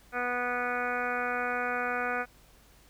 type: harmonic tone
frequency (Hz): 245.6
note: B3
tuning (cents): -9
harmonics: 1 / 2 / 3 / 4 / 5 / 6 / 7 / 8 / 9 / 10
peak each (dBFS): -41 / -36 / -35 / -45 / -36 / -33 / -41 / -44 / -41 / -42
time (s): 0.12-2.26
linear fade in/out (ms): 50
effects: added 50 Hz sine -60 dBFS peak until 2.89 s + pink hiss -60 dBFS RMS until 2.89 s